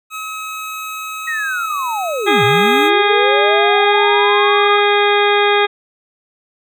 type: tone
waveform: 25% pulse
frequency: 1279 Hz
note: D#6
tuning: 47 cents sharp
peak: -20 dBFS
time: 0.1-2.91 s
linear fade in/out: 50 ms
type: linear two-way sweep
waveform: sine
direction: down then up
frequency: 1910 to 107.7 to 1265 Hz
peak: -18 dBFS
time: 1.27-4.8 s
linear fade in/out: 10 ms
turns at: 2.44 s
type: harmonic tone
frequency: 410.1 Hz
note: G#4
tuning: 22 cents flat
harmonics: 1 / 2 / 3 / 4 / 5 / 6 / 8 / 9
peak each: -14 / -17 / -19 / -20 / -21 / -22 / -23 / -24 dBFS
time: 2.26-5.67 s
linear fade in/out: 20 ms
effects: none